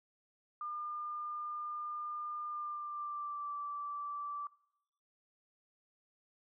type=tone with pitch glide; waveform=sine; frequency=1205 to 1163.3 Hz; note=D6 to D6; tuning=+44 to -17 cents; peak=-38 dBFS; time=0.61-4.47 s; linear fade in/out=2 ms; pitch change=-61 cents; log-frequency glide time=2.47-3.54 s; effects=noise-tail reverb RT60 0.8 s tail -21 dB re dry